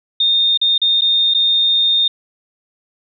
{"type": "tone with dropouts", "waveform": "sine", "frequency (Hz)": 3657, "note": "A#7", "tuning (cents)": -34, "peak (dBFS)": -11, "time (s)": [0.2, 2.08], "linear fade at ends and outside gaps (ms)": 5, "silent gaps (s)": [[0.575, 0.614], [0.78, 0.816], [1.01, 1.018], [1.339, 1.346]], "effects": []}